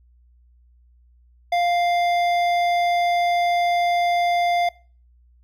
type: tone with hard clipping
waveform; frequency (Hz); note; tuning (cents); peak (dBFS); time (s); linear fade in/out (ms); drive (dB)
triangle; 698.5; F5; 0; -19; 1.52-4.69; 5; 15
effects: noise-tail reverb RT60 0.4 s tail -23 dB re dry + added 60 Hz sine -52 dBFS peak until 5.43 s